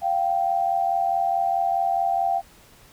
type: tone pair together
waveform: sine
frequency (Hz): 694 / 778.7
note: F5 / G5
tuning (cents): -11 / -12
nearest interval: major second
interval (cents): 199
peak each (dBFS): -23 / -22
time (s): 0.01-2.42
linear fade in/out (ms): 50
effects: pink hiss -52 dBFS RMS until 2.92 s